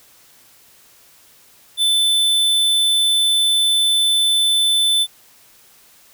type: tone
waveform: square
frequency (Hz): 3520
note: A7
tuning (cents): 0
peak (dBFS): -14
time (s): 1.77-5.07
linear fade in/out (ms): 50
effects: white hiss -50 dBFS RMS until 6.13 s